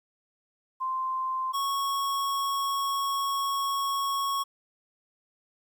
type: tone pair in turn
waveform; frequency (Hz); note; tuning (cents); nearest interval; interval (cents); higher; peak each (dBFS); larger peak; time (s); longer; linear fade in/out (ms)
sine / square; 1043 / 1104; C6 / C#6; -6 / -7; minor second; 99; second; -27; neither; 0.8-1.53 / 1.53-4.44; second; 20
effects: 11-bit